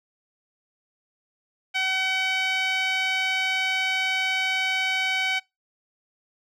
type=tone with band-pass filter; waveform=sawtooth; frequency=758 Hz; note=F#5; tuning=42 cents sharp; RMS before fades=-25 dBFS; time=1.74-5.4 s; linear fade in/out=20 ms; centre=2500 Hz; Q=2.7; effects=noise-tail reverb RT60 0.2 s tail -22 dB re dry